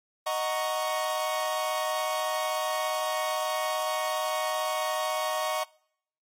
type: chord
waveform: 45% pulse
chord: D# minor seventh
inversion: none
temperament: equal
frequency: 622.3 / 740 / 932.3 / 1108.7 Hz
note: D#5 / F#5 / A#5 / C#6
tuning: 0 / 0 / 0 / 0 cents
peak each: -31 / -34 / -36 / -32 dBFS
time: 0.26-5.64 s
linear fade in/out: 10 ms
effects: noise-tail reverb RT60 0.7 s tail -25 dB re dry + AAC 48 kbps